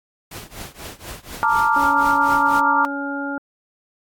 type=noise with tremolo; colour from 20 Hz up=pink; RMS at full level=-32 dBFS; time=0.31-2.6 s; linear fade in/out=5 ms; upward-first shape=triangle; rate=4.1 Hz; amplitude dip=95%
type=chord; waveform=sine; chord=Bb major seventh; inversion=third; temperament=equal; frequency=880 / 932.3 / 1174.7 / 1396.9 Hz; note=A5 / Bb5 / D6 / F6; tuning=0 / 0 / 0 / 0 cents; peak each=-20 dBFS; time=1.43-2.85 s; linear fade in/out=0 ms
type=harmonic tone; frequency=281.1 Hz; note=C#4; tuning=24 cents sharp; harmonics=1 / 2 / 3 / 5; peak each=-26 / -32 / -32 / -28 dBFS; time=1.76-3.38 s; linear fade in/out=2 ms
effects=AAC 64 kbps